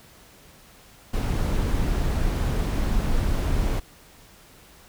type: noise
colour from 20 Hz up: brown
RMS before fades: -23 dBFS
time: 1.13-3.8 s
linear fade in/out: 10 ms
effects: pink hiss -51 dBFS RMS until 4.88 s